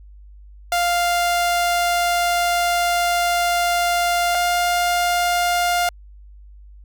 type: tone pair in turn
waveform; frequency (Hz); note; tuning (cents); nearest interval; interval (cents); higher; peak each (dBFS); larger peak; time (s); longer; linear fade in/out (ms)
sawtooth; 698.5 / 703.4; F5 / F5; 0 / +12; unison; 12; second; -13; neither; 0.72-4.35 / 4.35-5.89; first; 2
effects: added 50 Hz sine -40 dBFS peak until 6.84 s